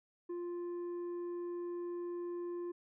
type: tone with tanh clipping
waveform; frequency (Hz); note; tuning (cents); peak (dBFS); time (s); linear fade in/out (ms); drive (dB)
sine; 349.2; F4; 0; -39; 0.29-2.72; 10; 5
effects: none